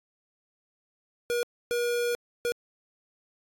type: tone bursts at uneven times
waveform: square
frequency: 479.2 Hz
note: A#4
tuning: 48 cents sharp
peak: -26 dBFS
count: 3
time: 1.3-1.43 / 1.71-2.15 / 2.45-2.52 s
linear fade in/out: 0 ms
effects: AAC 64 kbps